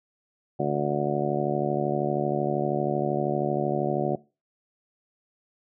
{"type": "harmonic tone", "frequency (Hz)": 72.8, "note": "D2", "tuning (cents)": -15, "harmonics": [2, 3, 4, 5, 6, 7, 8, 9, 10], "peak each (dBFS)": [-30, -32, -34, -29, -35, -39, -30, -35, -31], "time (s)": [0.59, 4.16], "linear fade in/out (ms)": 10, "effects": ["noise-tail reverb RT60 0.3 s tail -21 dB re dry"]}